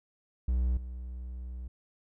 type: tone with level steps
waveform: triangle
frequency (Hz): 61.9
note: B1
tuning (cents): +5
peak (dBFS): -23 / -35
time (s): 0.48-1.68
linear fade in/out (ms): 5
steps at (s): 0.77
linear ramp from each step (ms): 2
effects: none